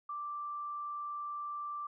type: tone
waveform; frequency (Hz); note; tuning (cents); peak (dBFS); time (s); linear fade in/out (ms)
sine; 1174.7; D6; 0; -37; 0.09-1.87; 5
effects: none